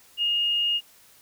sine tone, 2848 Hz, F7, 33 cents sharp, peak -21 dBFS, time 0.17-0.81 s, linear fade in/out 50 ms, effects white hiss -55 dBFS RMS until 1.21 s

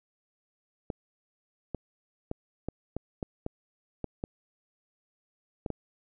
clicks, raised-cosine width 2 ms, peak -19 dBFS, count 11, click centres 0.902 / 1.747 / 2.314 / 2.686 / 2.966 / 3.228 / 3.464 / 4.043 / 4.239 / 5.662 / 5.703 s, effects none

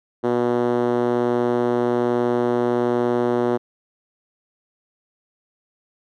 5% pulse tone with band-pass filter, 121.2 Hz, B2, 32 cents flat, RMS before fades -20 dBFS, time 0.23-3.58 s, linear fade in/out 20 ms, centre 340 Hz, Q 1.7, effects none

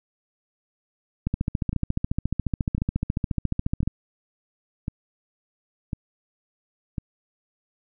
two click trains, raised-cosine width 5 ms, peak -11 / -15 dBFS, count 38 / 6, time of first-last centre 1.27-3.876 / 1.73-6.982 s, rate 14.2 / 0.952 Hz, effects none

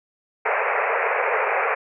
pink band-pass noise, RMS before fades -22 dBFS, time 0.45-1.75 s, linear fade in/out 10 ms, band 420 to 2500 Hz, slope 96 dB/octave, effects none

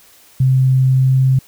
sine tone with pitch glide, 130.81 to 131.64 Hz, C3 to C3, 0 to +11 cents, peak -9 dBFS, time 0.4-1.39 s, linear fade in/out 5 ms, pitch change +11 cents, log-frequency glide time 0.92-1.23 s, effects white hiss -47 dBFS RMS until 1.47 s

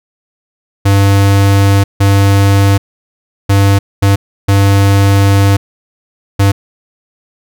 square tone bursts at uneven times, 99.1 Hz, G2, 19 cents sharp, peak -6 dBFS, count 6, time 0.85-1.84 / 2-2.78 / 3.49-3.79 / 4.02-4.16 / 4.48-5.57 / 6.39-6.52 s, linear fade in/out 10 ms, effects none

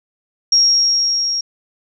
sine tone with level ramp, 5588 Hz, F8, in tune, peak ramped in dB -8 to -17 dBFS, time 0.52-1.41 s, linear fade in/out 5 ms, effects none

